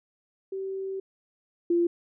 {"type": "tone pair in turn", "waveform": "sine", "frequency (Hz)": [385.2, 344], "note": ["G4", "F4"], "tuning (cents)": [-30, -26], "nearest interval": "major second", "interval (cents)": 196, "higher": "first", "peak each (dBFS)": [-30, -20], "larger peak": "second", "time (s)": [[0.52, 1], [1.7, 1.87]], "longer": "first", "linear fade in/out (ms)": 5, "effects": []}